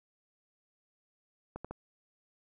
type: clicks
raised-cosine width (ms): 1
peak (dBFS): -26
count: 3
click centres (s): 1.56 / 1.646 / 1.71
effects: none